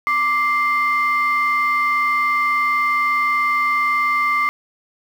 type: tone pair together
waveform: sine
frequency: 1174.7 / 2093 Hz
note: D6 / C7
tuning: 0 / 0 cents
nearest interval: minor seventh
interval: 1000 cents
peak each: -16 / -18 dBFS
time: 0.07-4.49 s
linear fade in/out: 0 ms
effects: tanh soft clip ceiling -10 dBFS + 7-bit